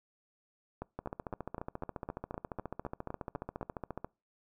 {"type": "two click trains", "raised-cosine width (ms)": 1, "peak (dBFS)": [-24, -24], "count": [45, 12], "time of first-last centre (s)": [[0.99, 4.046], [0.82, 3.612]], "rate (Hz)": [14.4, 3.94], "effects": ["noise-tail reverb RT60 0.3 s tail -25 dB re dry"]}